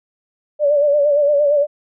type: tone with vibrato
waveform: sine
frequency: 581 Hz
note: D5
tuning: 19 cents flat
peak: -11 dBFS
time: 0.59-1.67 s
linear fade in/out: 50 ms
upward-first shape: sine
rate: 8.7 Hz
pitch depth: 57 cents each way
effects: none